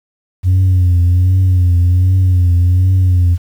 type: tone with vibrato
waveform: sine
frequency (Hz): 90.5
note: F#2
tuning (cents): -38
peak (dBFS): -5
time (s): 0.43-3.38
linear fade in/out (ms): 50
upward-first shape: triangle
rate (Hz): 1.3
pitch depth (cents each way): 72
effects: tanh soft clip ceiling -6 dBFS + 7-bit